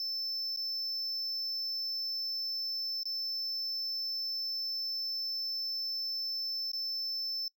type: tone with dropouts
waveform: triangle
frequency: 5290 Hz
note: E8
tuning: 5 cents sharp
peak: -32 dBFS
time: 0-7.48 s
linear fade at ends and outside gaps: 1 ms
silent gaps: 0.562-0.572 / 3.032-3.055 / 6.717-6.733 s
effects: noise-tail reverb RT60 0.1 s tail -22 dB re dry